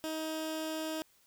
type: tone with notch filter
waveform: 15% pulse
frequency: 315.7 Hz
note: D#4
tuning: 25 cents sharp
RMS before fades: -37 dBFS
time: 0.04-1.02 s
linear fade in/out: 0 ms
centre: 1100 Hz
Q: 1.7
effects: white hiss -67 dBFS RMS until 1.26 s